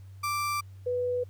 35% pulse / sine tone pair in turn, 1174.7 / 493.9 Hz, D6 / B4, 0 / 0 cents, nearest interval octave + minor third, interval 1500 cents, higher first, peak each -26 dBFS, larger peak neither, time 0.23-0.61 / 0.86-1.24 s, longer neither, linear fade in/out 10 ms, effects added 96 Hz sine -44 dBFS peak until 1.29 s + pink hiss -66 dBFS RMS until 1.29 s

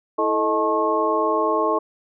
sine tone cluster, 327.8 / 436.3 / 626 / 868 / 1084 Hz, E4 / A4 / D#5 / A5 / C#6, -10 / -15 / +10 / -24 / -39 cents, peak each -26 / -23 / -24 / -27 / -22 dBFS, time 0.18-1.79 s, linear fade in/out 10 ms, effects none

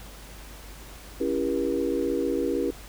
sine chord, C# diminished seventh, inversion none, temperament just, 277.2 / 332.6 / 399.1 / 479 Hz, C#4 / E4 / G4 / Bb4, 0 / +16 / +31 / +47 cents, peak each -29 dBFS, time 1.2-2.71 s, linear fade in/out 10 ms, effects added 50 Hz sine -44 dBFS peak until 2.88 s + pink hiss -46 dBFS RMS until 2.88 s

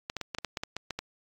clicks, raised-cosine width 0.2 ms, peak -16 dBFS, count 11, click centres 0.099 / 0.167 / 0.213 / 0.348 / 0.385 / 0.447 / 0.572 / 0.635 / 0.766 / 0.907 / 0.99 s, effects AAC 48 kbps

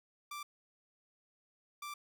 sawtooth tone bursts at uneven times, 1174.7 Hz, D6, in tune, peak -38 dBFS, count 2, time 0.31-0.43 / 1.82-1.94 s, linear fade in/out 5 ms, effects none

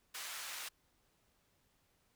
pink band-pass noise, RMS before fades -45 dBFS, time 0.14-0.69 s, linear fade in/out 10 ms, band 1300 to 16000 Hz, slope 12 dB/octave, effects pink hiss -75 dBFS RMS until 2.15 s

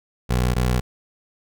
20% pulse tone pair in turn, 61.74 / 61.74 Hz, B1 / B1, 0 / 0 cents, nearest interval unison, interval 0 cents, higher neither, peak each -13 / -13 dBFS, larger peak neither, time 0.29-0.55 / 0.55-0.81 s, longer neither, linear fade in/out 20 ms, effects none

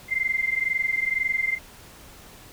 sine tone pair together, 2078 / 2100 Hz, C7 / C7, -12 / +6 cents, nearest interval unison, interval 18 cents, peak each -25 dBFS, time 0.08-1.59 s, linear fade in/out 50 ms, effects pink hiss -47 dBFS RMS until 2.52 s

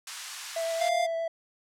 white high-pass noise, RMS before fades -36 dBFS, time 0.07-0.89 s, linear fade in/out 2 ms, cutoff 930 Hz, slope 24 dB/octave
triangle tone with vibrato, 661 Hz, E5, 5 cents sharp, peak -26 dBFS, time 0.56-1.28 s, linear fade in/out 5 ms, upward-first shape sine, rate 9.5 Hz, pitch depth 8 cents each way
square tone, 698.5 Hz, F5, in tune, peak -26 dBFS, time 0.8-1.07 s, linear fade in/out 20 ms
effects low-pass 8000 Hz 12 dB/octave

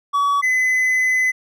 triangle tone pair in turn, 1135 / 2022 Hz, C#6 / B6, +41 / +40 cents, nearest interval minor seventh, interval 999 cents, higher second, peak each -13 dBFS, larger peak neither, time 0.13-0.42 / 0.42-1.32 s, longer second, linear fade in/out 20 ms, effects none

